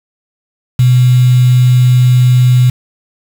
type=tone with quantisation; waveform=sine; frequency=125.3 Hz; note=B2; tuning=25 cents sharp; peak=-4 dBFS; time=0.79-2.7 s; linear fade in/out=5 ms; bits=4; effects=none